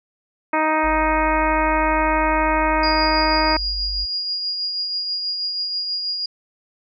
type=harmonic tone; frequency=312.2 Hz; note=D#4; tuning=6 cents sharp; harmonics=1 / 2 / 3 / 4 / 5 / 6 / 7 / 8; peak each=-24 / -23 / -20 / -25 / -28 / -29 / -28 / -31 dBFS; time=0.53-3.57 s; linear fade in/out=5 ms
type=tone; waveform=sine; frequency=49 Hz; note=G1; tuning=in tune; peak=-26 dBFS; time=0.83-4.06 s; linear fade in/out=20 ms
type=tone with tremolo; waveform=sine; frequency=4855 Hz; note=D#8; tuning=43 cents flat; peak=-20 dBFS; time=2.83-6.26 s; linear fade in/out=5 ms; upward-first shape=triangle; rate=6.2 Hz; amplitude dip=40%
effects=none